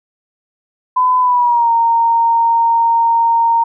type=tone with pitch glide; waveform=sine; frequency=1008 to 924.3 Hz; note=B5 to A#5; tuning=+35 to -15 cents; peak=-9 dBFS; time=0.96-3.64 s; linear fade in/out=10 ms; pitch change=-150 cents; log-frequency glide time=1.2-1.71 s; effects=none